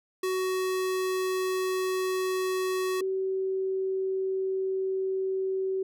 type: tone pair in turn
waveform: square / sine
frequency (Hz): 373.4 / 381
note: F#4 / G4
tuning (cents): +16 / -49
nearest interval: unison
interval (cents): 35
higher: second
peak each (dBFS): -27 / -26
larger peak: second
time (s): 0.23-3.01 / 3.01-5.83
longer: second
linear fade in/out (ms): 5
effects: none